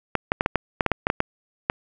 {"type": "clicks", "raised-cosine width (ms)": 0.5, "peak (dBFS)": -4, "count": 12, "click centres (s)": [0.153, 0.319, 0.409, 0.461, 0.557, 0.808, 0.863, 0.917, 1.069, 1.101, 1.204, 1.699], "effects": []}